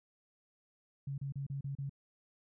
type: tone bursts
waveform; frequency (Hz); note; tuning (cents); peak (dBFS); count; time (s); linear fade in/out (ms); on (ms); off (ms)
sine; 138.59; C#3; 0; -36; 6; 1.07-1.895; 5; 110; 33
effects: none